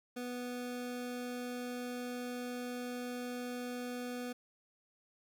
25% pulse tone, 246.4 Hz, B3, 4 cents flat, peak -35 dBFS, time 0.16-4.33 s, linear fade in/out 10 ms, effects none

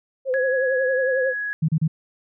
sine tone with vibrato, 520 Hz, C5, 11 cents flat, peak -19 dBFS, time 0.25-1.34 s, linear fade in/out 50 ms, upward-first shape triangle, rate 11 Hz, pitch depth 74 cents each way
sine tone, 1672 Hz, G#6, 11 cents sharp, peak -24 dBFS, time 0.34-1.53 s, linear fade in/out 0 ms
sine tone bursts, 158 Hz, D#3, 27 cents sharp, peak -16 dBFS, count 3, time 1.62-1.879 s, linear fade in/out 10 ms, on 65 ms, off 32 ms
effects none

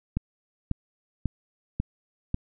click train, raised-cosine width 5 ms, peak -13 dBFS, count 5, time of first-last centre 0.17-2.344 s, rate 1.84 Hz, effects none

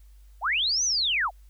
sine linear two-way sweep, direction up then down, 592 to 6272 to 592 Hz, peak -22 dBFS, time 0.41-1.31 s, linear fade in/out 50 ms, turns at 0.84 s, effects added 50 Hz sine -48 dBFS peak until 1.49 s + white hiss -67 dBFS RMS until 1.49 s

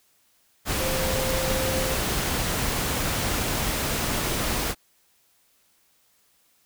sine tone in noise, 523.3 Hz, C5, in tune, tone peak -28 dBFS, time 0.77-1.97 s, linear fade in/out 50 ms, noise pink, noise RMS -26 dBFS, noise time 0.65-4.75 s, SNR -5 dB, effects white hiss -64 dBFS RMS until 6.65 s

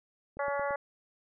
click train, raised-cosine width 2 ms, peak -33 dBFS, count 4, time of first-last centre 0.37-0.708 s, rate 8.88 Hz
harmonic tone, 282.8 Hz, C#4, 35 cents sharp, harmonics 2 / 3 / 4 / 5 / 6 / 7, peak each -32 / -36 / -38 / -40 / -42 / -43 dBFS, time 0.39-0.76 s, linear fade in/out 5 ms
effects none

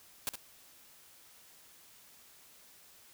white noise with echo, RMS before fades -34 dBFS, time 0.27-0.29 s, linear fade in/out 0 ms, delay 65 ms, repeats 1, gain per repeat -8 dB, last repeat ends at 0.355 s, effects white hiss -59 dBFS RMS until 3.13 s

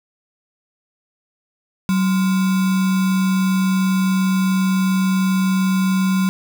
sine tone with sample-and-hold, 188.6 Hz, F#3, 33 cents sharp, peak -14 dBFS, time 1.89-6.29 s, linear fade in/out 0 ms, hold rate 1225 Hz, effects none

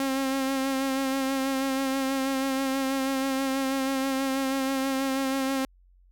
sawtooth tone with vibrato, 268.3 Hz, C4, 44 cents sharp, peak -21 dBFS, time 0-5.65 s, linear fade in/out 2 ms, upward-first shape sine, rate 6.2 Hz, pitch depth 27 cents each way, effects added 45 Hz sine -55 dBFS peak until 6.11 s

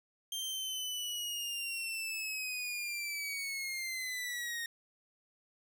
sawtooth linear sweep, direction down, 3176 to 1848 Hz, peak -33 dBFS, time 0.32-4.66 s, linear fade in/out 2 ms, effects none

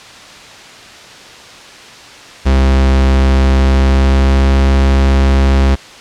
45% pulse tone with pitch glide, 66.5 to 67.31 Hz, C2 to C2, +29 to +50 cents, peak -7 dBFS, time 2.45-5.76 s, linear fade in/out 20 ms, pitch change +21 cents, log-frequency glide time 3.5-4.62 s, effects white hiss -34 dBFS RMS until 6 s + low-pass 5000 Hz 12 dB/octave

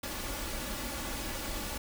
pink noise with comb filter, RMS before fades -37 dBFS, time 0.03-1.78 s, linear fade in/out 5 ms, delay 3.5 ms, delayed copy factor +0.6, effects none

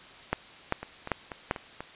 two click trains, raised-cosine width 0.5 ms, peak -10 / -21 dBFS, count 4 / 5, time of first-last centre 0.33-1.511 / 0.83-1.806 s, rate 2.54 / 4.1 Hz, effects white hiss -49 dBFS RMS until 1.95 s + resampled to 8000 Hz

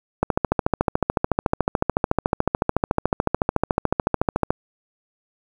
click train, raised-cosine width 1 ms, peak -3 dBFS, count 60, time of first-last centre 0.23-4.505 s, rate 13.8 Hz, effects 7-bit

